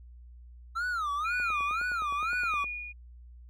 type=tone with vibrato; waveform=triangle; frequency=1300 Hz; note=E6; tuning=24 cents flat; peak=-27 dBFS; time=0.75-2.65 s; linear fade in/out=20 ms; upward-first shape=sine; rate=2 Hz; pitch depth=230 cents each way
type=tone with tremolo; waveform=sine; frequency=2445 Hz; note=D#7; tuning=31 cents flat; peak=-31 dBFS; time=1.24-2.93 s; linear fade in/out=20 ms; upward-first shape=sine; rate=0.98 Hz; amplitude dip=75%
type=click train; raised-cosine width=1 ms; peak=-32 dBFS; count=13; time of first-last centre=1.4-2.642 s; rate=9.66 Hz
effects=added 60 Hz sine -47 dBFS peak until 3.49 s